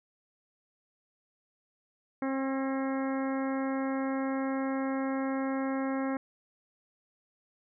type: harmonic tone with a mistuned harmonic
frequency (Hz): 267.9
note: C4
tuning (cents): +41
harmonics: 1 / 2 / 3 / 4 / 5 / 6 / 7 / 8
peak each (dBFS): -30 / -36 / -40 / -42 / -44 / -46 / -47 / -48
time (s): 2.22-6.17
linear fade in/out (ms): 2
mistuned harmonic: 6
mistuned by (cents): +20
effects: none